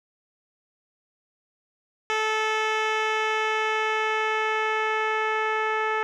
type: tone with low-pass filter sweep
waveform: 10% pulse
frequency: 435.6 Hz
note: A4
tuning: 17 cents flat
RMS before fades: -25 dBFS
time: 2.1-6.03 s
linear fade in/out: 0 ms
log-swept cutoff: 4100 to 1900 Hz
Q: 1
effects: none